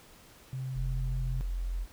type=tone with pitch glide; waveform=sine; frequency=130.7 to 128.98 Hz; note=C3 to C3; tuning=-1 to -24 cents; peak=-33 dBFS; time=0.53-1.41 s; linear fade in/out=0 ms; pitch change=-23 cents; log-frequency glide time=0.77-1.16 s
type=tone; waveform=sine; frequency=43.65 Hz; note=F1; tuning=in tune; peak=-30 dBFS; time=0.74-1.87 s; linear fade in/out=50 ms
effects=pink hiss -56 dBFS RMS until 1.92 s